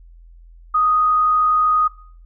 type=tone with frequency modulation; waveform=sine; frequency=1244.5 Hz; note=D#6; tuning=in tune; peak=-13 dBFS; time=0.74-1.88 s; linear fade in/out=10 ms; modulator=52.5 Hz; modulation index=0.22; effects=noise-tail reverb RT60 0.6 s tail -23 dB re dry + added 42 Hz sine -41 dBFS peak until 2.25 s

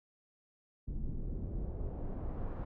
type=noise with low-pass filter sweep; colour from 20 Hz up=brown; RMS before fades=-38 dBFS; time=0.87-2.65 s; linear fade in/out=10 ms; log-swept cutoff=240 to 1200 Hz; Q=0.98; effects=none

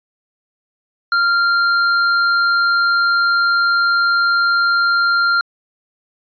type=tone with hard clipping; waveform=triangle; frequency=1390 Hz; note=F6; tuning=9 cents flat; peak=-14 dBFS; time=1.12-5.41 s; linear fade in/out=2 ms; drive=17 dB; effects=resampled to 11025 Hz

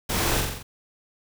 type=noise with echo; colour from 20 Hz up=pink; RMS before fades=-26 dBFS; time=0.09-0.41 s; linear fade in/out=10 ms; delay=44 ms; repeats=5; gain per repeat=-3 dB; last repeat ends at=0.63 s; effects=none

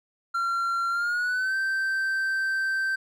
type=tone with pitch glide; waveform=triangle; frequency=1372 to 1557.9 Hz; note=F6 to G6; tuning=-31 to -11 cents; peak=-22 dBFS; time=0.34-2.96 s; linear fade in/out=10 ms; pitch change=+220 cents; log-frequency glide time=0.9-1.56 s; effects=none

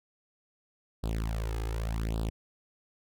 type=tone with flanger; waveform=sawtooth; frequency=55.3 Hz; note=A1; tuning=9 cents sharp; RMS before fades=-32 dBFS; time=1.03-2.3 s; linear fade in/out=10 ms; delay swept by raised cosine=0.23 to 2.43 ms; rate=0.86 Hz; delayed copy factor=+1; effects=none

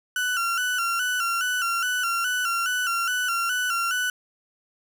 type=tone with vibrato; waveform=35% pulse; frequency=1430 Hz; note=F6; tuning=41 cents sharp; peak=-21 dBFS; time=0.16-4.1 s; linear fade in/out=2 ms; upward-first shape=square; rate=2.4 Hz; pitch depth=71 cents each way; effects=none

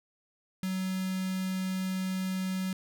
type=tone with notch filter; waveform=square; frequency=187.6 Hz; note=F#3; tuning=24 cents sharp; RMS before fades=-32 dBFS; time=0.63-2.73 s; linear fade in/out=2 ms; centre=690 Hz; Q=0.58; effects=none

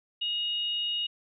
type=tone pair together; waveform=sine; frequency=2874 / 3733 Hz; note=F7 / A#7; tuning=+49 / +2 cents; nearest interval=perfect fourth; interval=453 cents; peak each=-28 / -37 dBFS; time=0.21-1.07 s; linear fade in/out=10 ms; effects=none

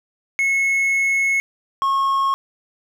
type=tone pair in turn; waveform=triangle; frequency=2185 / 1089 Hz; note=C#7 / C#6; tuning=-26 / -31 cents; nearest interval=octave; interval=1205 cents; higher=first; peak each=-14 dBFS; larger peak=neither; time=0.39-1.4 / 1.82-2.34 s; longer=first; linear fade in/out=0 ms; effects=none

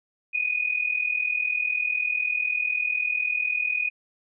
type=tone pair together; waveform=sine; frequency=2464 / 2504 Hz; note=D#7 / D#7; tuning=-17 / +10 cents; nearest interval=unison; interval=27 cents; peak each=-25 / -27 dBFS; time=0.33-3.9 s; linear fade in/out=20 ms; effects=none

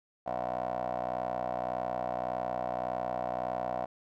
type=tone with band-pass filter; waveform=15% pulse; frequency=61.74 Hz; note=B1; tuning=in tune; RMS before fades=-34 dBFS; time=0.26-3.86 s; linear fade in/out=10 ms; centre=740 Hz; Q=7.1; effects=none

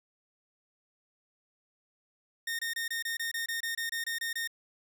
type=tone bursts; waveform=sawtooth; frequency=1837 Hz; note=A#6; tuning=26 cents flat; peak=-28 dBFS; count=14; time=2.47-4.475 s; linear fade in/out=5 ms; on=120 ms; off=25 ms; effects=none

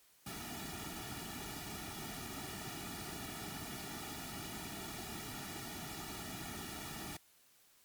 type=noise with comb filter; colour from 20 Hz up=pink; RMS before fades=-45 dBFS; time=0.26-7.17 s; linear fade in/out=5 ms; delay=1.9 ms; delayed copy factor=-1; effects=white hiss -67 dBFS RMS until 7.84 s + MP3 96 kbps

